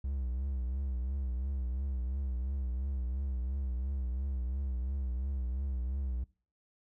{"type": "tone with vibrato", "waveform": "triangle", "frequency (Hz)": 65, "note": "C2", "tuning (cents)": -11, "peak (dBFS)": -30, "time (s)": [0.04, 6.24], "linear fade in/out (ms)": 5, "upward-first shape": "triangle", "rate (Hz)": 2.9, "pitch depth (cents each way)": 130, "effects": ["noise-tail reverb RT60 0.4 s tail -22 dB re dry"]}